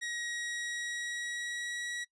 sawtooth tone with pitch glide, 1897 to 1921.3 Hz, A#6 to B6, +30 to -48 cents, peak -32 dBFS, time 0.01-2.05 s, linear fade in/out 20 ms, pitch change +22 cents, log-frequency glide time 0.24-1.89 s, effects noise-tail reverb RT60 0.1 s tail -23 dB re dry + resampled to 22050 Hz

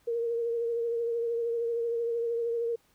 sine tone with vibrato, 466.2 Hz, A#4, in tune, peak -27 dBFS, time 0.07-2.76 s, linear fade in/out 10 ms, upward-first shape triangle, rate 13 Hz, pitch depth 33 cents each way, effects pink hiss -67 dBFS RMS until 2.94 s

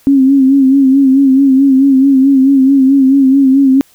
sine tone with vibrato, 270 Hz, C#4, 45 cents flat, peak -4 dBFS, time 0.07-3.81 s, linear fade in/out 0 ms, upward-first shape sine, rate 4.6 Hz, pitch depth 57 cents each way, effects white hiss -48 dBFS RMS until 3.94 s

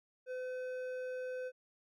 sine tone with hard clipping, 508 Hz, B4, 49 cents sharp, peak -40 dBFS, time 0.26-1.52 s, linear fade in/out 50 ms, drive 8 dB, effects none

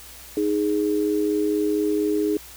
sine tone pair together, 311.1 / 415.3 Hz, D#4 / G#4, 0 / 0 cents, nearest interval perfect fourth, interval 500 cents, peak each -22 dBFS, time 0.37-2.37 s, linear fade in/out 2 ms, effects added 60 Hz sine -49 dBFS peak until 2.56 s + white hiss -43 dBFS RMS until 2.56 s

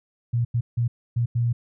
sine tone bursts at uneven times, 118.7 Hz, A#2, 32 cents sharp, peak -19 dBFS, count 5, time 0.33-0.45 / 0.54-0.61 / 0.77-0.88 / 1.16-1.26 / 1.35-1.53 s, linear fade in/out 10 ms, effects none

